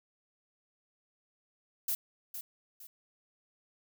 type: noise with echo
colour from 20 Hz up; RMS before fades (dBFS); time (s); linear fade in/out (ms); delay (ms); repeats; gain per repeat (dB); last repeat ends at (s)
violet; -32; 1.88-1.95; 5; 460; 2; -9; 2.87
effects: none